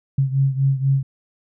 sine beating tone pair, 134.9 / 139 Hz, C#3 / C#3, -47 / +5 cents, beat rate 4.1 Hz, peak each -17 / -21 dBFS, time 0.18-1.03 s, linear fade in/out 5 ms, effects none

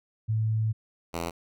sine / 5% pulse tone pair in turn, 110 / 84.55 Hz, A2 / E2, 0 / +44 cents, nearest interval perfect fourth, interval 456 cents, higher first, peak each -23 / -19 dBFS, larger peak second, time 0.28-0.73 / 1.13-1.31 s, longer first, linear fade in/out 20 ms, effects none

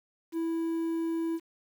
triangle tone with quantisation, 329.6 Hz, E4, in tune, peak -26 dBFS, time 0.32-1.4 s, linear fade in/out 50 ms, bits 9, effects none

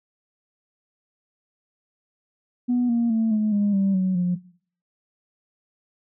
sine tone with pitch steps, 245.4 / 234.5 / 224 / 214 / 204.5 / 195.34 / 186.62 / 178.3 Hz, B3 / A#3 / A3 / A3 / G#3 / G3 / F#3 / F3, -11 / +11 / +31 / -48 / -26 / -6 / +15 / +36 cents, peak -17 dBFS, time 2.68-4.36 s, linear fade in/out 20 ms, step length 210 ms, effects noise-tail reverb RT60 0.5 s tail -18 dB re dry + tanh soft clip ceiling -15 dBFS

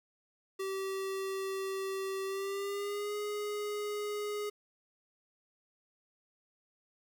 square tone with pitch glide, 385.9 to 416 Hz, G4 to G#4, -27 to +3 cents, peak -35 dBFS, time 0.59-4.5 s, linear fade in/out 10 ms, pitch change +130 cents, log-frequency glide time 2.25-3.15 s, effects 11-bit

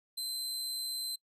sawtooth tone, 4084 Hz, C8, 43 cents flat, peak -32 dBFS, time 0.17-1.16 s, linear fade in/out 10 ms, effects noise-tail reverb RT60 0.1 s tail -24 dB re dry + resampled to 32000 Hz

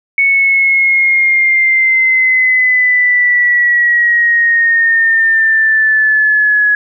sine linear sweep, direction down, 2217 to 1681 Hz, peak -7 dBFS, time 0.18-6.75 s, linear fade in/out 2 ms, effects none

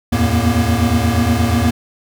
square tone cluster, 81.1 / 89.6 / 112.2 / 232.4 / 240.7 Hz, E2 / F2 / A2 / A#3 / B3, -28 / +45 / +34 / -5 / -44 cents, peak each -20 dBFS, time 0.12-1.71 s, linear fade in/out 10 ms, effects none

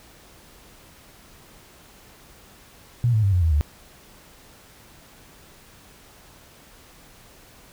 sine tone with pitch steps, 120.1 / 108.87 / 98.69 / 89.46 / 81.09 / 73.5 Hz, B2 / A2 / G2 / F2 / E2 / D2, -48 / -18 / +12 / +42 / -28 / +2 cents, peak -16 dBFS, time 3.04-3.61 s, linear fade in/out 0 ms, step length 95 ms, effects pink hiss -50 dBFS RMS until 7.72 s

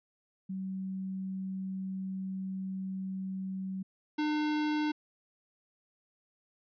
sine / square tone pair in turn, 190 / 302.1 Hz, F#3 / D4, +46 / +49 cents, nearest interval minor sixth, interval 803 cents, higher second, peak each -34 / -29 dBFS, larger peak second, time 0.49-3.83 / 4.18-4.92 s, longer first, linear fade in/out 10 ms, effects resampled to 11025 Hz

